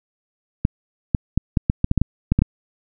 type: clicks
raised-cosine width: 5 ms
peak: -3 dBFS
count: 12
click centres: 0.651 / 1.148 / 1.376 / 1.572 / 1.699 / 1.844 / 1.914 / 1.977 / 2.016 / 2.32 / 2.39 / 2.42 s
effects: none